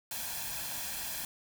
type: noise with comb filter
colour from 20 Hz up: white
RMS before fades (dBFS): -38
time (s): 0.11-1.25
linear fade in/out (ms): 2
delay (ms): 1.2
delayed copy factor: +0.6
effects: none